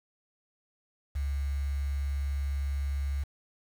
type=tone with quantisation; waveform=sine; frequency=69.9 Hz; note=C#2; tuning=15 cents sharp; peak=-28 dBFS; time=1.15-3.24 s; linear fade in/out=10 ms; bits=8; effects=none